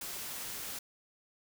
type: noise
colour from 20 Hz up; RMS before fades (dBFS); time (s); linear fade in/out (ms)
white; -41; 0.01-0.79; 5
effects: none